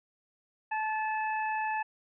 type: harmonic tone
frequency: 868 Hz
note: A5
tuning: 24 cents flat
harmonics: 1 / 2 / 3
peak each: -30 / -36 / -40 dBFS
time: 0.71-1.83 s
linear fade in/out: 10 ms
effects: none